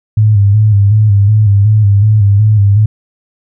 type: tone with vibrato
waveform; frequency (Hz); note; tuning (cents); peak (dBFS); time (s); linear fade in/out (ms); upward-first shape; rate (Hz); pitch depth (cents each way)
sine; 103.83; G#2; 0; -4; 0.17-2.86; 5; square; 2.7; 59
effects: none